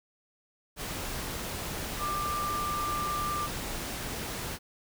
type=tone in noise; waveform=sine; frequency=1187 Hz; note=D6; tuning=18 cents sharp; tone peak=-30 dBFS; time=1.98-3.49 s; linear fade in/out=50 ms; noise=pink; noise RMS=-36 dBFS; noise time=0.76-4.59 s; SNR=+3 dB; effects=none